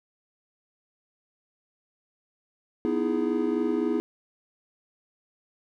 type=chord; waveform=triangle; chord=E major seventh; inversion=second; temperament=equal with one note detuned; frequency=246.9 / 311.1 / 334.6 / 415.3 Hz; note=B3 / D#4 / E4 / G#4; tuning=0 / 0 / +26 / 0 cents; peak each=-27 dBFS; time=2.85-4 s; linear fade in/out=0 ms; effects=none